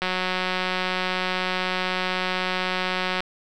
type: click train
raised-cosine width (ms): 0.3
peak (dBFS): -9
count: 587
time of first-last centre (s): 0.02-3.205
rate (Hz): 184
effects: none